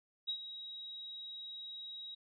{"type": "tone with ADSR envelope", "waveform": "sine", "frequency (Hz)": 3820, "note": "A#7", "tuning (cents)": 42, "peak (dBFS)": -33, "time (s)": [0.27, 2.15], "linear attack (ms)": 22, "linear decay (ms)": 80, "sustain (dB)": -11, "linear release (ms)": 10, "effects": []}